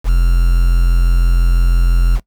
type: tone with quantisation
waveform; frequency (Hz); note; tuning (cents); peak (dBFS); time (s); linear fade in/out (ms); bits
triangle; 43; F1; -26; -6; 0.04-2.2; 50; 5
effects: noise-tail reverb RT60 0.1 s tail -21 dB re dry